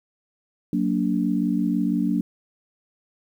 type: chord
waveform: sine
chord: Gb augmented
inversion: none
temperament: just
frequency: 185 / 231.2 / 289.1 Hz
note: Gb3 / Bb3 / D4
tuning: 0 / -14 / -27 cents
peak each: -24 dBFS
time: 0.73-2.21 s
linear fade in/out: 2 ms
effects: 9-bit